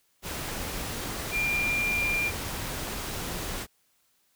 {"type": "tone in noise", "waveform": "sine", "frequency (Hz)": 2391, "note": "D7", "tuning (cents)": 30, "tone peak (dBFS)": -25, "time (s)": [1.31, 2.32], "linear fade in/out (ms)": 50, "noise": "pink", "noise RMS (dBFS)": -34, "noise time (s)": [0.22, 3.67], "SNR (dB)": 6, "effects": ["white hiss -69 dBFS RMS until 4.35 s"]}